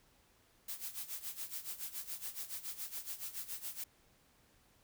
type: noise with tremolo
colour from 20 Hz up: blue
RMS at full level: -41 dBFS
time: 0.68-3.84 s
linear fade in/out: 5 ms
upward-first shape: sine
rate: 7.1 Hz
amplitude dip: 80%
effects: pink hiss -69 dBFS RMS until 4.83 s